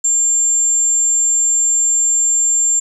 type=tone; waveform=sine; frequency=7340 Hz; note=A#8; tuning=28 cents flat; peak=-10 dBFS; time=0.04-2.8 s; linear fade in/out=10 ms; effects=tanh soft clip ceiling -8 dBFS + 8-bit